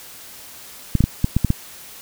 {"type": "clicks", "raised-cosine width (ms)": 5, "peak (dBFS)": -3, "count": 7, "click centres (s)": [0.953, 1.006, 1.04, 1.244, 1.366, 1.447, 1.504], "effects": ["white hiss -40 dBFS RMS until 2.01 s"]}